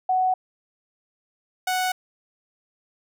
sine / sawtooth tone pair in turn, 744 / 739.7 Hz, F#5 / F#5, +9 / -1 cents, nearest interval unison, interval 10 cents, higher first, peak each -18 dBFS, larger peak neither, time 0.09-0.34 / 1.67-1.92 s, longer neither, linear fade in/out 5 ms, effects none

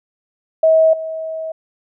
sine tone with level steps, 641 Hz, E5, 49 cents flat, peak -8 / -22 dBFS, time 0.63-1.52 s, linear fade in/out 5 ms, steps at 0.93 s, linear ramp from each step 5 ms, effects none

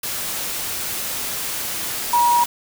sine tone in noise, 956 Hz, A#5, 43 cents sharp, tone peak -13 dBFS, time 2.13-2.44 s, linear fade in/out 5 ms, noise white, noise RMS -26 dBFS, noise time 0.03-2.46 s, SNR +10 dB, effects none

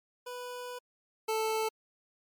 25% pulse tone pair in turn, 493.9 / 440 Hz, B4 / A4, 0 / 0 cents, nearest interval major second, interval 200 cents, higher first, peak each -35 / -25 dBFS, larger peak second, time 0.26-0.79 / 1.28-1.69 s, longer first, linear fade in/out 10 ms, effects MP3 96 kbps

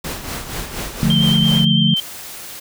pink noise with tremolo, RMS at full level -25 dBFS, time 0.04-1.65 s, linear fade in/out 5 ms, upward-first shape sine, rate 4.2 Hz, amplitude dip 55%
sine chord, D minor, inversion none, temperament equal, 146.83 / 174.61 / 220 Hz, D3 / F3 / A3, 0 / 0 / 0 cents, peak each -17 dBFS, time 1.03-1.94 s, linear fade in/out 0 ms
sine tone with vibrato, 3136 Hz, G7, in tune, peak -16 dBFS, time 1.1-2 s, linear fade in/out 2 ms, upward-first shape sine, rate 9 Hz, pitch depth 19 cents each way
white noise, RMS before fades -33 dBFS, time 1.96-2.6 s, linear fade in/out 10 ms
effects none

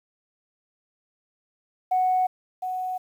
sine tone with echo, 740 Hz, F#5, in tune, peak -18 dBFS, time 1.91-2.27 s, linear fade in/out 10 ms, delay 710 ms, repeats 1, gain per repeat -8 dB, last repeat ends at 2.98 s, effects tanh soft clip ceiling -14 dBFS + 9-bit

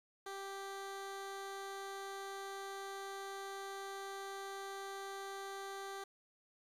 15% pulse tone, 392 Hz, G4, in tune, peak -37 dBFS, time 0.26-6.04 s, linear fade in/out 5 ms, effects low-pass 12000 Hz 12 dB/octave + 11-bit

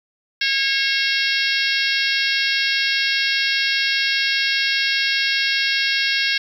harmonic tone, 545 Hz, C#5, 29 cents flat, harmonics 3 / 4 / 5 / 6 / 7 / 8 / 9 / 10, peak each -23 / -24 / -25 / -26 / -26 / -27 / -28 / -28 dBFS, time 0.41-6.38 s, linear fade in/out 5 ms, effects 8-bit

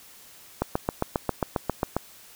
click train, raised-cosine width 1 ms, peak -9 dBFS, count 11, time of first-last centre 0.62-1.966 s, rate 7.43 Hz, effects white hiss -50 dBFS RMS until 2.35 s

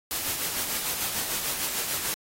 white noise with tremolo, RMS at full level -28 dBFS, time 0.11-2.14 s, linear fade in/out 0 ms, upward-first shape sine, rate 6.7 Hz, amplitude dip 40%, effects AAC 48 kbps

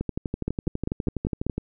two click trains, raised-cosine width 3 ms, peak -14 / -12 dBFS, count 20 / 6, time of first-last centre 0.01-1.58 / 0.48-1.466 s, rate 12.1 / 5.07 Hz, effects none

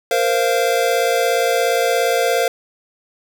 square chord, Bb suspended second, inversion none, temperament equal with one note detuned, 466.2 / 523.3 / 689.2 Hz, Bb4 / C5 / F5, 0 / 0 / -23 cents, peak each -20 dBFS, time 0.11-2.48 s, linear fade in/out 2 ms, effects none

